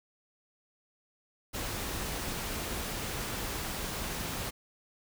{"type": "noise", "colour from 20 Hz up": "pink", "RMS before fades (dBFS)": -36, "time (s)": [1.53, 4.51], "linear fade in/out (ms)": 20, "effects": []}